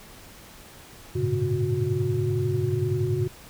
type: tone cluster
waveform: sine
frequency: 97 / 107.2 / 117.8 / 139.9 / 364.9 Hz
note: G2 / A2 / A#2 / C#3 / F#4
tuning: -18 / -45 / +19 / +16 / -24 cents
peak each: -31 / -30 / -28 / -28 / -27 dBFS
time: 1.15-3.28 s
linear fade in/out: 10 ms
effects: pink hiss -47 dBFS RMS until 3.49 s